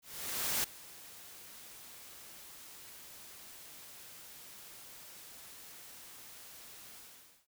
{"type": "noise with ADSR envelope", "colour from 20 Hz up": "white", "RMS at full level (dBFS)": -32, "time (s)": [0.02, 7.47], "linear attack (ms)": 620, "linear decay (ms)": 4, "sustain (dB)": -20, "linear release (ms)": 510, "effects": []}